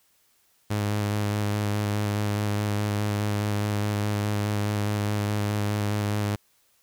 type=tone with vibrato; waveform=sawtooth; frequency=103.83 Hz; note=G#2; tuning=in tune; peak=-20 dBFS; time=0.7-6.36 s; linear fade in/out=10 ms; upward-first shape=square; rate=4.8 Hz; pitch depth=14 cents each way; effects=white hiss -65 dBFS RMS until 6.82 s